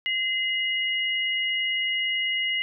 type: tone pair together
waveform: sine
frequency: 2056 / 2885 Hz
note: C7 / F#7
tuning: -31 / -44 cents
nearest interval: tritone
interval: 587 cents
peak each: -26 dBFS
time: 0.06-2.62 s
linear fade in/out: 0 ms
effects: none